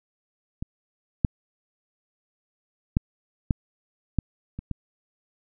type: clicks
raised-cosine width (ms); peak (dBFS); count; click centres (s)
5; -18 / -6 / -7 / -8 / -9 / -21 / -16; 7; 0.625 / 1.248 / 2.969 / 3.508 / 4.187 / 4.59 / 4.713
effects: none